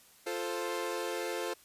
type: chord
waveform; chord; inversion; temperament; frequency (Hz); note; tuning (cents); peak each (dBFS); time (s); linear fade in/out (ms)
sawtooth; F major; none; equal; 349.2 / 440 / 523.3; F4 / A4 / C5; 0 / 0 / 0; -34; 0.26-1.54; 10
effects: white hiss -60 dBFS RMS until 1.64 s + resampled to 32000 Hz